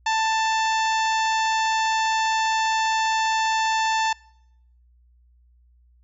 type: harmonic tone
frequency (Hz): 885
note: A5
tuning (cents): +10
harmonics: 1 / 2 / 3 / 4 / 5 / 6 / 7 / 8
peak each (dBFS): -21 / -27 / -31 / -33 / -35 / -37 / -38 / -39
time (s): 0.06-4.13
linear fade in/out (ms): 5
effects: noise-tail reverb RT60 0.8 s tail -24 dB re dry + added 60 Hz sine -54 dBFS peak until 6.03 s